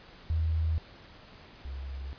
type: tone pair in turn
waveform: sine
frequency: 80.1 / 67.18 Hz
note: E2 / C2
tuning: -49 / +46 cents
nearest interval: minor third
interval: 305 cents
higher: first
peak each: -25 / -35 dBFS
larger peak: first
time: 0.3-0.78 / 1.65-2.13 s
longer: neither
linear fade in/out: 0 ms
effects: pink hiss -52 dBFS RMS until 2.18 s + resampled to 11025 Hz